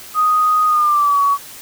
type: tone with pitch glide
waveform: sine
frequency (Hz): 1244.5 to 1128.1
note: D#6 to C#6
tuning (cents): 0 to +30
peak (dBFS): -11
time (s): 0.14-1.38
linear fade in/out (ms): 50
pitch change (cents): -170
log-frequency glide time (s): 0.67-1.2
effects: white hiss -36 dBFS RMS until 1.61 s